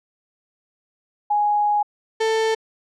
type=tone pair in turn; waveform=sine / 35% pulse; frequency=831 / 443.8 Hz; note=G#5 / A4; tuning=+1 / +15 cents; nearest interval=major seventh; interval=1086 cents; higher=first; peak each=-16 dBFS; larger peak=neither; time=1.3-1.83 / 2.2-2.55 s; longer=first; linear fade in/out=10 ms; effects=low-pass 6000 Hz 12 dB/octave